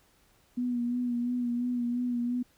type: tone with vibrato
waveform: sine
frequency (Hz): 243.1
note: B3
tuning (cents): -27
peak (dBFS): -27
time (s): 0.57-2.43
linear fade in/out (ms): 10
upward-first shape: sine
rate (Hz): 2.9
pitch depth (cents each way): 32
effects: pink hiss -65 dBFS RMS until 2.57 s